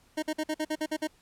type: tone bursts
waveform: 25% pulse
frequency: 310 Hz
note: D#4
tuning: 6 cents flat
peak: -24 dBFS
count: 9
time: 0.17-1.074 s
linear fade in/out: 10 ms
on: 56 ms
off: 50 ms
effects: pink hiss -63 dBFS RMS until 1.21 s + low-pass 12000 Hz 12 dB/octave